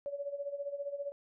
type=tone with tremolo; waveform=sine; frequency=567 Hz; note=C#5; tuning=39 cents sharp; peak=-33 dBFS; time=0.06-1.12 s; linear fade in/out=0 ms; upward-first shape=sine; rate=15 Hz; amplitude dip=75%; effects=none